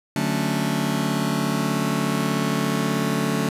sawtooth chord, D major seventh, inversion none, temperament just, 146.83 / 183.54 / 220.2 / 275.3 Hz, D3 / F#3 / A3 / C#4, 0 / -14 / +2 / -12 cents, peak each -22 / -23 / -21 / -23 dBFS, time 0.16-3.49 s, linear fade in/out 2 ms, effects resampled to 32000 Hz

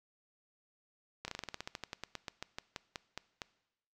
slowing click train, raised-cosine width 0.2 ms, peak -22 dBFS, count 22, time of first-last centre 1.25-3.418 s, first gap 30 ms, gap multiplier 1.11, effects noise-tail reverb RT60 0.9 s tail -20 dB re dry

